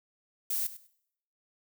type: noise with echo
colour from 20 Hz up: violet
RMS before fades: -31 dBFS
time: 0.5-0.67 s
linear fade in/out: 5 ms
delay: 100 ms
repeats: 2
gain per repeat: -15 dB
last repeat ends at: 0.87 s
effects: noise-tail reverb RT60 0.7 s tail -20 dB re dry